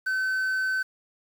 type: tone with quantisation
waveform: triangle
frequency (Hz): 1527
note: G6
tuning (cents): -46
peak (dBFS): -22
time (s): 0.06-0.83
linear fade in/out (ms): 10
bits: 8
effects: none